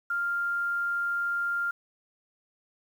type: tone with quantisation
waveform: sine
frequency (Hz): 1396.9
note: F6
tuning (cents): 0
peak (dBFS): -26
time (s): 0.1-1.71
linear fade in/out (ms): 5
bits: 9
effects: none